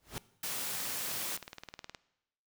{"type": "noise with exponential growth", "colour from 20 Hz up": "pink", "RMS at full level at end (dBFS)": -36, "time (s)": [0, 0.18], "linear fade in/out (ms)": 0, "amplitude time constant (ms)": 37}
{"type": "high-pass noise", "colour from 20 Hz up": "white", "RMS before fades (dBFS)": -37, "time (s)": [0.43, 1.37], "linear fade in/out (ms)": 5, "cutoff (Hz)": 100, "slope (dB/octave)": 48}
{"type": "click train", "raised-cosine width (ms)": 0.2, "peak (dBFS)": -26, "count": 24, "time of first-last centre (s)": [0.75, 1.948], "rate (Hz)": 19.2}
{"effects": ["noise-tail reverb RT60 0.9 s tail -19 dB re dry"]}